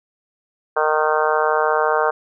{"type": "harmonic tone", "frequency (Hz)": 154.2, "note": "D#3", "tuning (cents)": -15, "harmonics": [3, 4, 5, 6, 7, 8, 9, 10], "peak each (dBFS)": [-21, -22, -23, -24, -24, -25, -26, -26], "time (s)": [0.76, 2.11], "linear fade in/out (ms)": 10, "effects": []}